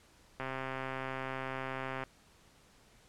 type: click train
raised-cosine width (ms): 0.5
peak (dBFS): -23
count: 217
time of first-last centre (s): 0.4-2.036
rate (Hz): 132
effects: pink hiss -63 dBFS RMS until 3.08 s + low-pass 10000 Hz 12 dB/octave